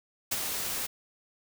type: noise with ADSR envelope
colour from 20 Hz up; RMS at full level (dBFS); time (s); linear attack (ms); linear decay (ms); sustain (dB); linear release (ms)
white; -27; 0.31-0.87; 12; 33; -6; 15
effects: none